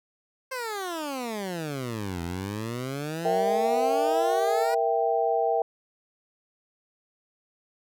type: exponential two-way sweep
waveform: 15% pulse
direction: down then up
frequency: 534 to 83.5 to 488.5 Hz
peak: -24 dBFS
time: 0.51-4.75 s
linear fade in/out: 10 ms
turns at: 2.22 s
type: chord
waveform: sine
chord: E diminished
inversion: second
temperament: equal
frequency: 466.2 / 659.3 / 784 Hz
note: Bb4 / E5 / G5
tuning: 0 / 0 / 0 cents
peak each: -26 dBFS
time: 3.25-5.62 s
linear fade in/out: 2 ms
effects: none